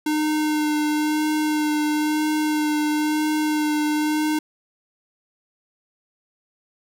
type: tone with vibrato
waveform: square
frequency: 303.9 Hz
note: D#4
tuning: 41 cents flat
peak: -20 dBFS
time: 0.06-4.39 s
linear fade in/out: 5 ms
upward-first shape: sine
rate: 1 Hz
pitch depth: 15 cents each way
effects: none